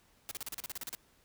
white noise bursts, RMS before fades -40 dBFS, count 12, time 0.29-0.95 s, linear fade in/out 0 ms, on 22 ms, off 36 ms, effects pink hiss -67 dBFS RMS until 1.24 s

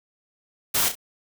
white noise with echo, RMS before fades -22 dBFS, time 0.74-0.89 s, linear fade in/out 10 ms, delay 32 ms, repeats 2, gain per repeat -8 dB, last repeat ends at 0.954 s, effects none

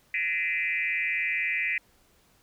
sine tone with frequency modulation, 2200 Hz, C#7, 14 cents flat, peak -25 dBFS, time 0.14-1.78 s, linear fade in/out 2 ms, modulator 164 Hz, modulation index 2.1, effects pink hiss -63 dBFS RMS until 2.42 s

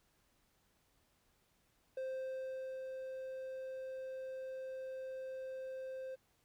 triangle tone with ADSR envelope, 523.3 Hz, C5, in tune, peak -36 dBFS, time 1.97-6.16 s, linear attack 4 ms, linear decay 830 ms, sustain -4 dB, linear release 20 ms, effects pink hiss -75 dBFS RMS until 6.44 s

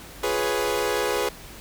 sawtooth chord, C# dominant seventh, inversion first, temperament equal, 349.2 / 415.3 / 493.9 / 554.4 Hz, E#4 / G#4 / B4 / C#5, 0 / 0 / 0 / 0 cents, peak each -28 / -22 / -23 / -27 dBFS, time 0.23-1.29 s, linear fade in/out 5 ms, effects added 50 Hz sine -47 dBFS peak until 1.6 s + pink hiss -43 dBFS RMS until 1.6 s

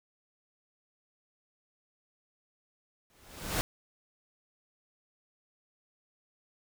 pink noise with exponential growth, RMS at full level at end -28 dBFS, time 3.1-3.61 s, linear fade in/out 0 ms, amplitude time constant 110 ms, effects none

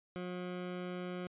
20% pulse tone, 180 Hz, F#3, 47 cents flat, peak -34 dBFS, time 0.16-1.27 s, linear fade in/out 0 ms, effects resampled to 8000 Hz

